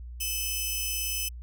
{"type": "tone pair together", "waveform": "5% pulse", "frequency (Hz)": [2600, 3027], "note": ["E7", "F#7"], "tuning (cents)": [-24, 39], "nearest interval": "minor third", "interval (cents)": 263, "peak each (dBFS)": -23, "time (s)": [0.2, 1.29], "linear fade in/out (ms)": 10, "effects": ["added 60 Hz sine -38 dBFS peak until 1.42 s"]}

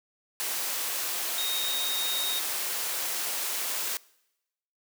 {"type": "tone in noise", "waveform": "sine", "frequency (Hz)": 3729, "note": "A#7", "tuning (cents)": 0, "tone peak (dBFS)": -29, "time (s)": [1.38, 2.39], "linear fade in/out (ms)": 0, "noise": "white", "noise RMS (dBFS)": -31, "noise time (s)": [0.4, 3.97], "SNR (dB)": -1, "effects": ["noise-tail reverb RT60 0.9 s tail -23 dB re dry", "high-pass 400 Hz 12 dB/octave"]}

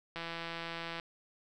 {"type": "click train", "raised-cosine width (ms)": 0.3, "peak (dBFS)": -24, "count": 141, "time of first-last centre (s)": [0.16, 0.998], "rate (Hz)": 167, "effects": []}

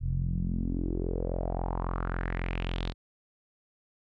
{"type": "tone with low-pass filter sweep", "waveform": "sawtooth", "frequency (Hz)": 43.65, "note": "F1", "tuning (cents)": 0, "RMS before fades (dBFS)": -31, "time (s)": [0, 2.94], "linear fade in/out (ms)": 50, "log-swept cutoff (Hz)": [110, 4100], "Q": 4, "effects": []}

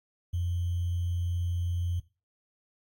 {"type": "tone with sample-and-hold", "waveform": "sine", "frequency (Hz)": 87.31, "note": "F2", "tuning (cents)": 0, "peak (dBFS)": -27, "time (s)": [0.33, 2], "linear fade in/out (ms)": 10, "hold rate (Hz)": 3150, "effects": ["noise-tail reverb RT60 0.3 s tail -18 dB re dry", "AAC 48 kbps"]}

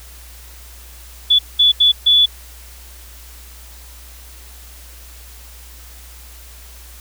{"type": "tone bursts at uneven times", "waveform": "sine", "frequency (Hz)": 3442, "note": "A7", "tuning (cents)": -39, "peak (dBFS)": -8, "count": 4, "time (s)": [[1.3, 1.39], [1.59, 1.72], [1.8, 1.92], [2.06, 2.26]], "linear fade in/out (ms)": 10, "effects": ["added 60 Hz sine -38 dBFS peak until 7 s", "white hiss -42 dBFS RMS until 7 s"]}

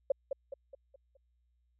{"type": "tone with echo", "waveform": "sine", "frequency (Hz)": 545, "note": "C#5", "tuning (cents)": -29, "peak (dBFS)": -23, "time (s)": [0.1, 0.12], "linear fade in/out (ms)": 5, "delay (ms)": 210, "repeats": 5, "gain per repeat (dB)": -7, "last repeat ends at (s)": 1.17, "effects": ["added 60 Hz sine -70 dBFS peak until 1.79 s"]}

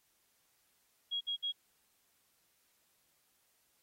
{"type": "tone bursts", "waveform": "sine", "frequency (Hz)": 3300, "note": "G#7", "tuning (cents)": -12, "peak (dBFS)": -33, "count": 3, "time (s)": [1.11, 1.524], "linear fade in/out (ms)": 20, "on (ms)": 100, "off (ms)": 57, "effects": ["white hiss -74 dBFS RMS until 3.82 s", "AAC 48 kbps"]}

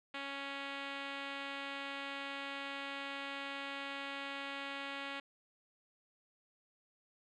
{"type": "tone with low-pass filter", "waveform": "5% pulse", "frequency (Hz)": 277.6, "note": "C#4", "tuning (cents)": 3, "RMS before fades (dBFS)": -43, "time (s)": [0.14, 5.2], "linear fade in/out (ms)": 5, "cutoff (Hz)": 3300, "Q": 1.2, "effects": []}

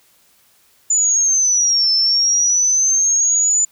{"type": "linear two-way sweep", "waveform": "sine", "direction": "down then up", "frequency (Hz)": [7040, 5274, 7040], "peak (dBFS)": -12, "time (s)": [0.9, 3.65], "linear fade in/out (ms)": 5, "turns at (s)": 1.92, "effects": ["white hiss -55 dBFS RMS until 3.71 s"]}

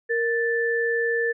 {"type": "tone pair together", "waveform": "sine", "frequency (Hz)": [466.2, 1760], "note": ["A#4", "A6"], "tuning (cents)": [0, 0], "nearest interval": "octave + major seventh", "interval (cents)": 2300, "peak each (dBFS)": [-23, -24], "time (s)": [0.09, 1.33], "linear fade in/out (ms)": 20, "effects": []}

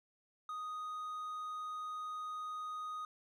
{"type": "tone", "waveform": "triangle", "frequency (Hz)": 1244.5, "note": "D#6", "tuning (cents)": 0, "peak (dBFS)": -38, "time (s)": [0.49, 3.05], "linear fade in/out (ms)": 2, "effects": []}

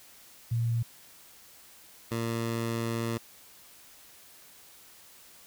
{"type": "tone pair in turn", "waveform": ["sine", "15% pulse"], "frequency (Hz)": [116.54, 115.27], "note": ["A#2", "A#2"], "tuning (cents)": [0, -19], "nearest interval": "unison", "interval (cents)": 19, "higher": "first", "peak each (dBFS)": [-25, -23], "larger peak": "second", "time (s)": [[0.51, 0.83], [2.11, 3.18]], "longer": "second", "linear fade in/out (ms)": 10, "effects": ["white hiss -54 dBFS RMS until 5.46 s"]}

